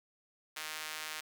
sawtooth tone with high-pass filter, 155.4 Hz, D#3, 2 cents flat, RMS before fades -42 dBFS, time 0.56-1.21 s, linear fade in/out 10 ms, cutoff 1700 Hz, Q 0.79, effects none

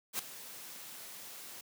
white noise with ADSR envelope, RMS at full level -33 dBFS, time 0.13-1.61 s, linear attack 61 ms, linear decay 4 ms, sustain -15 dB, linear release 3 ms, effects high-pass 150 Hz 12 dB/octave

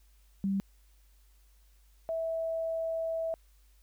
sine tone pair in turn, 195.6 / 653.6 Hz, G3 / E5, -4 / -15 cents, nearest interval octave + major sixth, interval 2089 cents, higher second, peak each -27 / -30 dBFS, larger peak first, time 0.44-0.6 / 2.09-3.34 s, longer second, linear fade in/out 0 ms, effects added 50 Hz sine -59 dBFS peak until 3.82 s + white hiss -70 dBFS RMS until 3.82 s

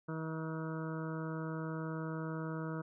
harmonic tone with a mistuned harmonic, 159.9 Hz, D#3, 48 cents sharp, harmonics 1 / 2 / 3 / 4 / 6 / 7 / 8 / 9 / 10, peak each -39 / -43 / -46 / -50 / -51 / -54 / -50 / -51 / -59 dBFS, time 0.08-2.82 s, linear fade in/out 10 ms, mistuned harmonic 10, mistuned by -59 cents, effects none

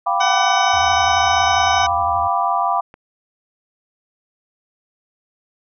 sine chord, G dominant seventh, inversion third, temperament equal, 698.5 / 784 / 987.8 / 1174.7 Hz, F5 / G5 / B5 / D6, 0 / 0 / 0 / 0 cents, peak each -21 dBFS, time 0.06-2.81 s, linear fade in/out 10 ms
harmonic tone, 754 Hz, F#5, 32 cents sharp, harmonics 1 / 2 / 3 / 4 / 5 / 7 / 8, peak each -20 / -23 / -25 / -26 / -27 / -28 / -29 dBFS, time 0.2-1.87 s, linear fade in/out 10 ms
triangle tone with vibrato, 82.2 Hz, E2, 4 cents flat, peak -29 dBFS, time 0.73-2.28 s, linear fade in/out 10 ms, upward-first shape triangle, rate 12 Hz, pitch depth 240 cents each way
click, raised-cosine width 0.5 ms, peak -25 dBFS, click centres 2.941 s
effects none

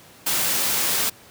white noise, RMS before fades -22 dBFS, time 0.26-1.1 s, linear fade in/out 10 ms, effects pink hiss -48 dBFS RMS until 1.3 s + high-pass 100 Hz 12 dB/octave

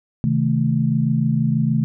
sine chord, A diminished, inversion first, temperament just, 132 / 158.4 / 220 Hz, C3 / Eb3 / A3, +16 / +31 / 0 cents, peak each -20 dBFS, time 0.24-1.84 s, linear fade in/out 0 ms, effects none

